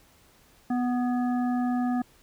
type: harmonic tone with a mistuned harmonic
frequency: 246.9 Hz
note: B3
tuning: in tune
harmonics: 1 / 3 / 5 / 7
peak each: -24 / -32 / -41 / -44 dBFS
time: 0.7-2.02 s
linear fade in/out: 5 ms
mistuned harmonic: 7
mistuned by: -36 cents
effects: pink hiss -59 dBFS RMS until 2.22 s